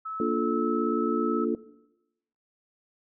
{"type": "tone", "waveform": "sine", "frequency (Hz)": 1301, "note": "E6", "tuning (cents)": -23, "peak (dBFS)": -32, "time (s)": [0.05, 1.45], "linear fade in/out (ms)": 10}
{"type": "chord", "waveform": "sine", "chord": "Bb major seventh", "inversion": "none", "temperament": "just", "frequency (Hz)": [233.1, 291.4, 349.6, 437], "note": ["Bb3", "D4", "F4", "A4"], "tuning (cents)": [0, -13, 2, -12], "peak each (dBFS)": -29, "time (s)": [0.2, 1.55], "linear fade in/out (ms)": 2}
{"effects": ["noise-tail reverb RT60 0.9 s tail -18 dB re dry"]}